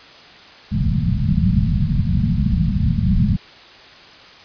white low-pass noise, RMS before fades -17 dBFS, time 0.71-3.37 s, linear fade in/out 10 ms, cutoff 220 Hz, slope 96 dB/octave, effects white hiss -42 dBFS RMS until 4.44 s + resampled to 11025 Hz

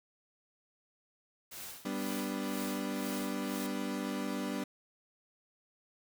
white noise with tremolo, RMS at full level -44 dBFS, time 1.51-3.67 s, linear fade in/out 10 ms, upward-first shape sine, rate 2 Hz, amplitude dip 85%
35% pulse chord, G major, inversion none, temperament equal, 196 / 246.9 / 293.7 Hz, G3 / B3 / D4, 0 / 0 / 0 cents, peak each -37 dBFS, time 1.85-4.64 s, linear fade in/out 5 ms
effects none

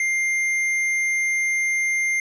triangle tone with tanh clipping, 2100 Hz, C7, 6 cents sharp, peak -21 dBFS, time 0-2.2 s, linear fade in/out 2 ms, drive 14 dB, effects resampled to 24000 Hz

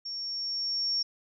sine tone with level ramp, 5500 Hz, F8, 27 cents flat, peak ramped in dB -34 to -25 dBFS, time 0.05-1.03 s, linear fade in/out 10 ms, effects none

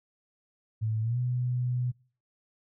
sine tone with pitch glide, 110 to 124.19 Hz, A2 to B2, 0 to +10 cents, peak -26 dBFS, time 0.81-1.92 s, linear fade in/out 20 ms, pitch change +210 cents, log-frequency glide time 1.02-1.18 s, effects noise-tail reverb RT60 0.4 s tail -23 dB re dry

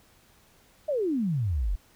sine exponential sweep, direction down, 637 to 40.25 Hz, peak -24 dBFS, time 0.88-1.76 s, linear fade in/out 10 ms, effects pink hiss -60 dBFS RMS until 1.95 s

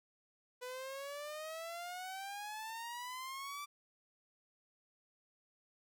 sawtooth exponential sweep, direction up, 493.9 to 1174.7 Hz, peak -39 dBFS, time 0.61-3.66 s, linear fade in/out 20 ms, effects none

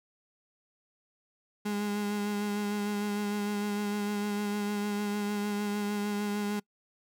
35% pulse tone with vibrato, 206.1 Hz, G#3, 13 cents flat, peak -28 dBFS, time 1.65-6.6 s, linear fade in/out 10 ms, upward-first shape sine, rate 6.6 Hz, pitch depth 20 cents each way, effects noise-tail reverb RT60 0.1 s tail -25 dB re dry

